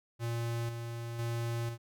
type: tone with tremolo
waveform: square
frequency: 117 Hz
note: A#2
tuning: 7 cents sharp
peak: -33 dBFS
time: 0.19-1.78 s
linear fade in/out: 50 ms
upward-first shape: square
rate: 1 Hz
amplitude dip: 45%
effects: none